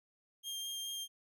sawtooth tone with vibrato, 3204 Hz, G7, 37 cents sharp, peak -36 dBFS, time 0.43-1.08 s, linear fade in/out 50 ms, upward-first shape triangle, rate 4.7 Hz, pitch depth 11 cents each way, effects none

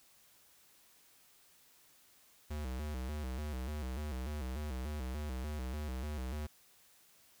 square tone with vibrato, 69.3 Hz, C#2, in tune, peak -38 dBFS, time 2.5-6.47 s, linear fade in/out 10 ms, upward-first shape square, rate 3.4 Hz, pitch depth 140 cents each way, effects white hiss -65 dBFS RMS until 7.4 s

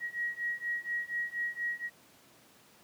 sine beating tone pair, 1900 / 1904.2 Hz, A#6 / A#6, +33 / +36 cents, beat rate 4.2 Hz, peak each -36 / -35 dBFS, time 0-1.9 s, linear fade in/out 50 ms, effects pink hiss -60 dBFS RMS until 2.83 s + high-pass 150 Hz 12 dB/octave

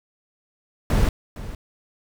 brown noise with echo, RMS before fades -18 dBFS, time 0.9-1.09 s, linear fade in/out 2 ms, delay 460 ms, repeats 1, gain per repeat -15 dB, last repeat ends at 1.55 s, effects none

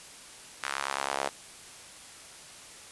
sawtooth tone with high-pass filter sweep, 69.1 Hz, C#2, 5 cents flat, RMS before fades -33 dBFS, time 0.63-1.29 s, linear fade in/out 5 ms, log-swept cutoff 1400 to 640 Hz, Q 1.6, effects white hiss -48 dBFS RMS until 2.91 s + resampled to 24000 Hz

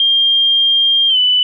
sine tone with pitch glide, 3204 to 2989 Hz, G7 to F#7, +37 to +17 cents, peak -9 dBFS, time 0-1.43 s, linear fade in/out 2 ms, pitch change -120 cents, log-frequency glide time 1.08-1.18 s, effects none

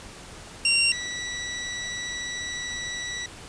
20% pulse tone pair in turn, 2761 / 1952.3 Hz, F7 / B6, -20 / -20 cents, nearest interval tritone, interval 600 cents, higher first, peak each -14 / -25 dBFS, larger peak first, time 0.65-0.92 / 0.92-3.26 s, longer second, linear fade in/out 2 ms, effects pink hiss -43 dBFS RMS until 3.48 s + resampled to 22050 Hz

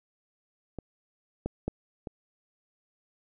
clicks, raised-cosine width 2 ms, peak -23 / -17 / -16 / -23 dBFS, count 4, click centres 0.787 / 1.46 / 1.68 / 2.072 s, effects none

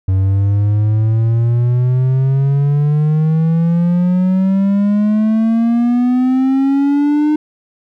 triangle exponential sweep, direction up, 93.9 to 305.1 Hz, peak -8 dBFS, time 0.08-7.36 s, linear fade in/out 5 ms, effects none

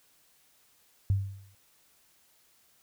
sine tone with exponential decay, 98 Hz, G2, in tune, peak -20 dBFS, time 1.1-1.55 s, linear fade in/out 0 ms, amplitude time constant 97 ms, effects white hiss -65 dBFS RMS until 2.82 s

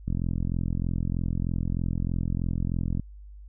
click train, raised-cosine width 5 ms, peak -16 dBFS, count 127, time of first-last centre 0.08-2.997 s, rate 43.2 Hz, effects added 50 Hz sine -42 dBFS peak until 3.48 s

